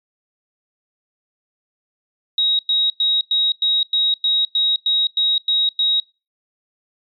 sine tone bursts, 3800 Hz, A#7, 33 cents sharp, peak -14 dBFS, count 12, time 2.38-6 s, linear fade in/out 2 ms, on 210 ms, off 100 ms, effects noise-tail reverb RT60 0.3 s tail -25 dB re dry + MP3 96 kbps

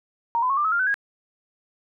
sine tone with pitch steps, 932.3 / 1010.8 / 1096 / 1188.3 / 1288.4 / 1396.9 / 1514.5 / 1642.1 Hz, A#5 / B5 / C#6 / D6 / E6 / F6 / F#6 / G#6, 0 / +40 / -20 / +20 / -40 / 0 / +40 / -20 cents, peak -19 dBFS, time 0.35-0.942 s, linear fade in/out 0 ms, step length 74 ms, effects none

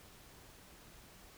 silence, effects pink hiss -58 dBFS RMS until 1.37 s

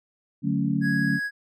sine chord, D major seventh, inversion none, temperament equal, 146.83 / 185 / 220 / 277.2 Hz, D3 / F#3 / A3 / C#4, 0 / 0 / 0 / 0 cents, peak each -27 dBFS, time 0.42-1.2 s, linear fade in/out 50 ms
triangle tone, 1661.2 Hz, G#6, in tune, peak -24 dBFS, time 0.81-1.31 s, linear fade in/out 50 ms
effects none

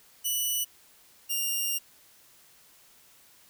5% pulse tone pair in turn, 2960 / 2817 Hz, F#7 / F7, 0 / +14 cents, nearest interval minor second, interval 86 cents, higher first, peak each -18 dBFS, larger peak neither, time 0.24-0.65 / 1.29-1.79 s, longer second, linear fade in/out 20 ms, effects white hiss -58 dBFS RMS until 3.49 s

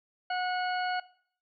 harmonic tone, 730 Hz, F#5, 24 cents flat, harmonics 1 / 2 / 3 / 4 / 6, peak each -30 / -35 / -43 / -42 / -44 dBFS, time 0.3-1 s, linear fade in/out 5 ms, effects noise-tail reverb RT60 0.6 s tail -20 dB re dry

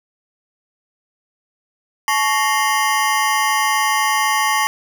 25% pulse ring-modulated tone, 987.8 Hz, B5, in tune, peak -8 dBFS, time 2.08-4.67 s, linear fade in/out 0 ms, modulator 125 Hz, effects none

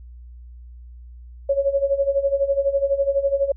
sine tone with tremolo, 554.4 Hz, C#5, in tune, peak -14 dBFS, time 1.49-3.52 s, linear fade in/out 5 ms, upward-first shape sine, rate 12 Hz, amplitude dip 80%, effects added 60 Hz sine -38 dBFS peak until 3.56 s

